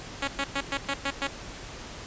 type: tone bursts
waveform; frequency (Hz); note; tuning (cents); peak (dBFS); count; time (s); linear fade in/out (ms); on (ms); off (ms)
5% pulse; 277.2; C#4; 0; -15; 7; 0.22-1.272; 5; 56; 110
effects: pink hiss -41 dBFS RMS until 2.06 s + resampled to 16000 Hz